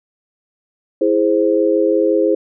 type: chord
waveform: sine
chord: E augmented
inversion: none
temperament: equal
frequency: 329.6 / 415.3 / 523.3 Hz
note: E4 / G#4 / B#4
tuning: 0 / 0 / 0 cents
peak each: -16 dBFS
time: 1.01-2.35 s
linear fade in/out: 5 ms
effects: none